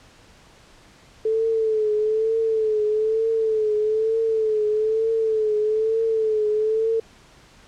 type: tone with vibrato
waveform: sine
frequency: 437.2 Hz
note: A4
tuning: 11 cents flat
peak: -18 dBFS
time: 1.25-7 s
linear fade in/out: 5 ms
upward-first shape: triangle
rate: 1.1 Hz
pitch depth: 61 cents each way
effects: pink hiss -51 dBFS RMS until 7.67 s + low-pass 7000 Hz 12 dB/octave